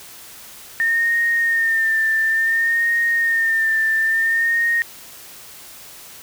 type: tone with vibrato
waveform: sine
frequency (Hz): 1819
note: A#6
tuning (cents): -43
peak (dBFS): -15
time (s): 0.8-4.82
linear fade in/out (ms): 0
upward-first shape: sine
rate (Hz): 0.57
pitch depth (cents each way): 38
effects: white hiss -40 dBFS RMS until 6.22 s